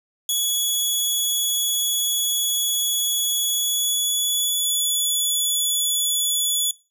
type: tone with pitch glide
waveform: 15% pulse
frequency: 3379 to 3424 Hz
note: G#7 to A7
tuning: +29 to -48 cents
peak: -13 dBFS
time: 0.29-6.71 s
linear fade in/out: 2 ms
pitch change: +23 cents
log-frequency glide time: 3.48-4.67 s
effects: noise-tail reverb RT60 0.3 s tail -20 dB re dry